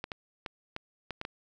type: clicks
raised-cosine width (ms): 0.3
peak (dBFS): -20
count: 7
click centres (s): 0.041 / 0.118 / 0.462 / 0.764 / 1.107 / 1.214 / 1.251
effects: none